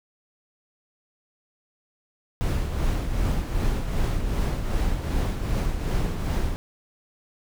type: noise with tremolo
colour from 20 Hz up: brown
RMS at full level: -22 dBFS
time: 2.41-6.56 s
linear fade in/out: 0 ms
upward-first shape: triangle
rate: 2.6 Hz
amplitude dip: 55%
effects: none